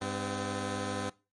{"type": "tone pair together", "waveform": "10% pulse", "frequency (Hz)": [99.8, 255.6], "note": ["G2", "C4"], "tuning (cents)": [32, -40], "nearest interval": "octave + major third", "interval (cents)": 1628, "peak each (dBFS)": -27, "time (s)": [0.01, 1.1], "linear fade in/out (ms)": 10, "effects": ["noise-tail reverb RT60 0.3 s tail -21 dB re dry", "MP3 48 kbps"]}